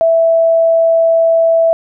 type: tone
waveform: sine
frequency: 659.3 Hz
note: E5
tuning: in tune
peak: -7 dBFS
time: 0.01-1.73 s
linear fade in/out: 0 ms
effects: none